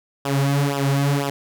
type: tone with flanger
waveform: sawtooth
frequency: 140.1 Hz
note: C#3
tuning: 19 cents sharp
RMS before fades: -20 dBFS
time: 0.25-1.3 s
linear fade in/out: 5 ms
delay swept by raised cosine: 0.46 to 5.06 ms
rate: 2 Hz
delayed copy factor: -0.85
effects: none